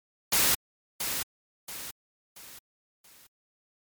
white noise with echo, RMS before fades -23 dBFS, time 0.32-0.55 s, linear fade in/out 5 ms, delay 680 ms, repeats 4, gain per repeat -8 dB, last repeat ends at 3.27 s, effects MP3 96 kbps

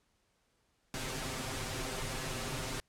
pink noise with comb filter, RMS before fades -38 dBFS, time 0.94-2.8 s, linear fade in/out 0 ms, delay 7.7 ms, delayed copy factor +0.9, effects pink hiss -75 dBFS RMS until 2.88 s + low-pass 10000 Hz 12 dB/octave

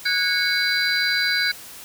sine tone cluster, 1472 / 1637 / 2211 / 4021 / 4748 Hz, F#6 / G#6 / C#7 / B7 / D8, -9 / -25 / -5 / +30 / +18 cents, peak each -25 dBFS, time 0.05-1.52 s, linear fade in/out 10 ms, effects white hiss -40 dBFS RMS until 1.84 s

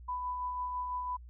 sine tone with tremolo, 995 Hz, B5, 13 cents sharp, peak -32 dBFS, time 0.08-1.17 s, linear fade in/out 10 ms, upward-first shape sine, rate 6 Hz, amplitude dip 30%, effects added 60 Hz sine -47 dBFS peak until 1.29 s

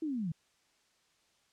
sine linear sweep, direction down, 329.6 to 148.5 Hz, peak -32 dBFS, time 0.02-0.32 s, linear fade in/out 5 ms, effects white hiss -71 dBFS RMS until 1.52 s + low-pass 7000 Hz 12 dB/octave

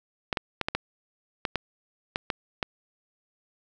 clicks, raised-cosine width 0.3 ms, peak -10 dBFS, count 10, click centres 0.328 / 0.372 / 0.613 / 0.685 / 0.75 / 1.452 / 1.557 / 2.159 / 2.302 / 2.628 s, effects none

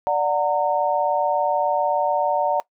sine chord, D augmented, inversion none, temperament just, 587.3 / 734.2 / 917.7 Hz, D5 / F#5 / A#5, 0 / -14 / -27 cents, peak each -22 dBFS, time 0.07-2.6 s, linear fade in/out 0 ms, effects noise-tail reverb RT60 0.1 s tail -20 dB re dry

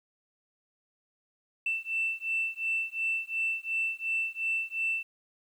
sine beating tone pair, 2668 / 2670.8 Hz, E7 / E7, +20 / +22 cents, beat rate 2.8 Hz, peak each -31 dBFS, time 1.66-5.03 s, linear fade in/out 5 ms, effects tanh soft clip ceiling -21 dBFS + 10-bit

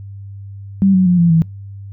sine tone with pitch steps, 194.4 / 186.05 / 178.06 / 170.41 / 163.09 Hz, G3 / F#3 / F3 / F3 / E3, -14 / +10 / +34 / -42 / -18 cents, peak -8 dBFS, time 0.82-1.42 s, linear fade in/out 0 ms, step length 120 ms, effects noise-tail reverb RT60 0.3 s tail -26 dB re dry + added 99 Hz sine -29 dBFS peak until 1.92 s

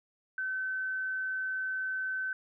sine tone, 1528 Hz, G6, 45 cents flat, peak -31 dBFS, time 0.38-2.33 s, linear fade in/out 2 ms, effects none

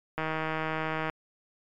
click train, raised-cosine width 0.5 ms, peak -16 dBFS, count 146, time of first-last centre 0.18-1.098 s, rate 158 Hz, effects MP3 96 kbps

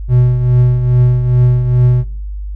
triangle tone with tremolo, 123.9 Hz, B2, 6 cents sharp, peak -3 dBFS, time 0.08-2.05 s, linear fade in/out 50 ms, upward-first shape triangle, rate 2.4 Hz, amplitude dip 60%, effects noise-tail reverb RT60 0.5 s tail -24 dB re dry + added 50 Hz sine -20 dBFS peak until 2.55 s

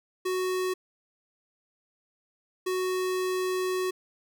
square tone pair in turn, 370 / 370 Hz, F#4 / F#4, 0 / 0 cents, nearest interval unison, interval 0 cents, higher neither, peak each -27 dBFS, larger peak neither, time 0.25-0.74 / 2.66-3.91 s, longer second, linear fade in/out 10 ms, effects none

